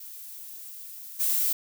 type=noise with level steps; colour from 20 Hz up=violet; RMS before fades=-42 / -25 dBFS; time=0-1.53 s; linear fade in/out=5 ms; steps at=1.19 s; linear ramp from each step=20 ms; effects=none